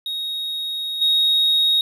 triangle tone with level steps, 3758 Hz, A#7, 13 cents sharp, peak -22 / -12 dBFS, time 0.06-1.81 s, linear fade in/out 2 ms, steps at 1.01 s, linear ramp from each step 10 ms, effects tanh soft clip ceiling -9 dBFS

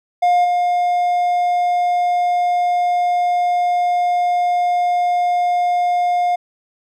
triangle tone with level steps, 710 Hz, F5, 28 cents sharp, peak -9 / -12 dBFS, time 0.22-6.36 s, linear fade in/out 10 ms, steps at 0.44 s, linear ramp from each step 10 ms, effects none

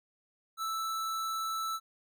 square tone, 1318.5 Hz, E6, in tune, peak -33 dBFS, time 0.57-1.8 s, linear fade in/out 50 ms, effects none

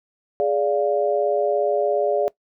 sine chord, D diminished, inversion second, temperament equal with one note detuned, 415.3 / 581.3 / 698.5 Hz, Ab4 / D5 / F5, 0 / -18 / 0 cents, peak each -22 / -20 / -25 dBFS, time 0.4-2.28 s, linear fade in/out 0 ms, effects noise-tail reverb RT60 0.1 s tail -20 dB re dry

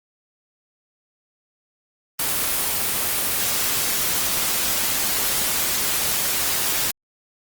white noise, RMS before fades -22 dBFS, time 2.19-6.91 s, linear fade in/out 5 ms, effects Opus 24 kbps

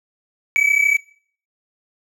triangle tone pair together, 2267 / 2300 Hz, C#7 / D7, +38 / -37 cents, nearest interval unison, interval 25 cents, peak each -15 dBFS, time 0.56-0.97 s, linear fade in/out 0 ms, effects noise-tail reverb RT60 0.5 s tail -19 dB re dry

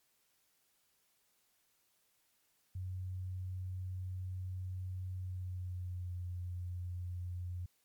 sine tone with pitch glide, 92.4 to 89.25 Hz, F#2 to F2, -2 to +38 cents, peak -38 dBFS, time 2.75-7.66 s, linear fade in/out 5 ms, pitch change -60 cents, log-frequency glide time 5.14-6.18 s, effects white hiss -75 dBFS RMS until 7.84 s + MP3 96 kbps

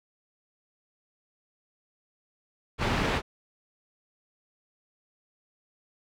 pink low-pass noise, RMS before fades -27 dBFS, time 2.78-3.22 s, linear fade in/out 50 ms, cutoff 3000 Hz, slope 12 dB/octave, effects none

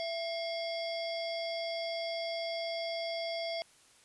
harmonic tone with a mistuned harmonic, 668 Hz, E5, 23 cents sharp, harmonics 1 / 3 / 5 / 7 / 8, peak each -35 / -43 / -44 / -44 / -47 dBFS, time 0-3.62 s, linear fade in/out 0 ms, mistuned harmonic 3, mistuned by +110 cents, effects white hiss -62 dBFS RMS until 4.04 s + resampled to 24000 Hz

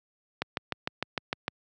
click train, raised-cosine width 0.3 ms, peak -12 dBFS, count 8, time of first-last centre 0.42-1.481 s, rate 6.6 Hz, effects high-pass 100 Hz 12 dB/octave

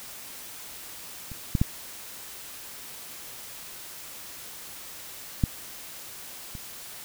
clicks, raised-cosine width 5 ms, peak -27 / -10 / -8 / -8 / -26 dBFS, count 5, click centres 1.317 / 1.552 / 1.615 / 5.438 / 6.552 s, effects white hiss -42 dBFS RMS until 7.04 s

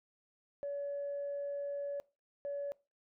sine tone bursts at uneven times, 568 Hz, C#5, 42 cents sharp, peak -35 dBFS, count 2, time 0.63-2 / 2.45-2.72 s, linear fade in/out 0 ms, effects noise-tail reverb RT60 0.3 s tail -23 dB re dry + tanh soft clip ceiling -32 dBFS

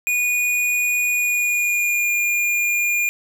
square tone with pitch glide, 2458 to 2417 Hz, D#7 to D7, -22 to +49 cents, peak -18 dBFS, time 0.07-3.09 s, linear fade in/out 0 ms, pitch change -29 cents, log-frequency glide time 1.11-2.1 s, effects none

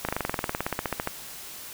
slowing click train, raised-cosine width 0.5 ms, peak -11 dBFS, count 20, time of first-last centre 0.05-1.074 s, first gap 37 ms, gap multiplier 1.04, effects white hiss -41 dBFS RMS until 1.73 s

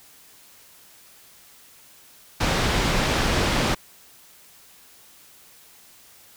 pink low-pass noise, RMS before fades -22 dBFS, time 2.4-3.75 s, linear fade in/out 10 ms, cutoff 5200 Hz, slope 12 dB/octave, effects white hiss -51 dBFS RMS until 6.36 s

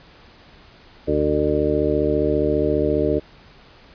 harmonic tone, 74.8 Hz, D2, 32 cents sharp, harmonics 1 / 2 / 3 / 4 / 5 / 6 / 8, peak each -27 / -29 / -33 / -23 / -23 / -22 / -24 dBFS, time 1.07-3.2 s, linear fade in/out 20 ms, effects pink hiss -48 dBFS RMS until 3.94 s + resampled to 11025 Hz

